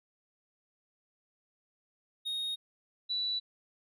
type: tone pair in turn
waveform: triangle / sine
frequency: 3729 / 3951 Hz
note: A#7 / B7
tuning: 0 / 0 cents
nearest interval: minor second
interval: 100 cents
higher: second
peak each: -31 / -30 dBFS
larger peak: second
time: 2.25-2.56 / 3.09-3.4 s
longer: neither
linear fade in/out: 20 ms
effects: none